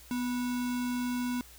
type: tone with sample-and-hold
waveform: sine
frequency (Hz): 246.9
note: B3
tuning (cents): 0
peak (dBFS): -29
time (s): 0.11-1.41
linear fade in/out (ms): 0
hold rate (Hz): 1225
effects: added 60 Hz sine -55 dBFS peak until 1.58 s + white hiss -54 dBFS RMS until 1.58 s